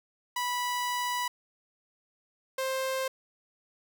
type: tone pair in turn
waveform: sawtooth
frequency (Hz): 983 / 526.8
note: B5 / C5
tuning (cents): -8 / +12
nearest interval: major seventh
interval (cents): 1080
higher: first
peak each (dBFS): -25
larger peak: neither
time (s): 0.36-1.28 / 2.58-3.08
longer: first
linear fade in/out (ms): 5
effects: none